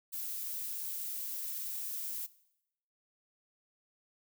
violet noise, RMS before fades -39 dBFS, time 0.12-2.27 s, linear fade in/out 20 ms, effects noise-tail reverb RT60 0.8 s tail -19 dB re dry

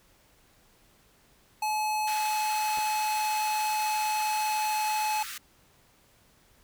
square tone, 856 Hz, A5, 48 cents flat, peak -27 dBFS, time 1.62-5.23 s, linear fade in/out 5 ms
pink high-pass noise, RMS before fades -39 dBFS, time 2.07-5.38 s, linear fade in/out 5 ms, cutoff 1200 Hz, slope 96 dB/octave
clicks, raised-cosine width 1 ms, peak -31 / -29 dBFS, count 2, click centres 2.775 / 2.786 s
effects pink hiss -62 dBFS RMS until 6.63 s

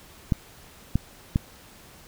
clicks, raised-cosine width 5 ms, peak -8 dBFS, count 3, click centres 0.322 / 0.956 / 1.359 s, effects pink hiss -50 dBFS RMS until 2.07 s

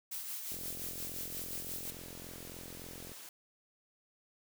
blue noise with tremolo, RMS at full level -40 dBFS, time 0.11-1.91 s, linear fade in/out 10 ms, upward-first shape sine, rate 5.7 Hz, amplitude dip 40%
click train, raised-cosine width 2 ms, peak -36 dBFS, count 114, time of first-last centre 0.52-3.118 s, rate 43.5 Hz
white high-pass noise, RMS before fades -50 dBFS, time 1.85-3.29 s, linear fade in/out 2 ms, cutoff 160 Hz, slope 24 dB/octave
effects none

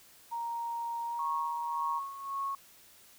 sine tone with pitch glide, 934 to 943.8 Hz, A#5 to A#5, +3 to +21 cents, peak -33 dBFS, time 0.31-2 s, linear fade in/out 20 ms, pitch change +18 cents, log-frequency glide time 1.05-1.18 s
sine tone with tremolo, 1100 Hz, C#6, 14 cents flat, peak -31 dBFS, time 1.19-2.55 s, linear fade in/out 2 ms, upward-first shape sine, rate 1.8 Hz, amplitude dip 70%
effects white hiss -58 dBFS RMS until 3.18 s

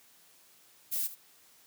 violet noise with echo, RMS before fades -32 dBFS, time 0.91-1.08 s, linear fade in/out 20 ms, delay 76 ms, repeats 1, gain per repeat -14 dB, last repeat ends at 1.156 s, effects white hiss -61 dBFS RMS until 1.66 s + high-pass 100 Hz 12 dB/octave

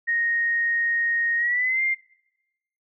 sine tone with pitch glide, 1864.7 to 2105 Hz, A#6 to C7, 0 to +10 cents, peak -20 dBFS, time 0.07-1.95 s, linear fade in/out 20 ms, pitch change +210 cents, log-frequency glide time 1.37-1.82 s, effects noise-tail reverb RT60 1.0 s tail -25 dB re dry

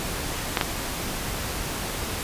clicks, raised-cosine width 0.3 ms, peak -4 dBFS, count 2, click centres 0.572 / 0.612 s, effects pink hiss -30 dBFS RMS until 2.23 s + resampled to 32000 Hz

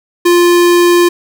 square tone, 349.2 Hz, F4, in tune, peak -6 dBFS, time 0.25-1.09 s, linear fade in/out 10 ms, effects none

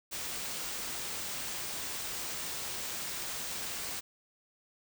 white band-stop noise, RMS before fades -38 dBFS, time 0.11-4.01 s, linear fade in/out 20 ms, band 10000 to 14000 Hz, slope 96 dB/octave, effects none

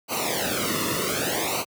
pink noise with flanger, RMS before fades -26 dBFS, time 0.08-1.65 s, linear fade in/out 50 ms, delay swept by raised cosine 0.57 to 1.29 ms, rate 0.64 Hz, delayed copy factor -0.95, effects high-pass 100 Hz 12 dB/octave

